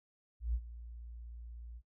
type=tone with ADSR envelope; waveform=sine; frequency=58.27 Hz; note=A#1; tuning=in tune; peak=-29 dBFS; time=0.4-1.82 s; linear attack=140 ms; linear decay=59 ms; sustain=-16 dB; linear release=52 ms; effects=noise-tail reverb RT60 0.1 s tail -23 dB re dry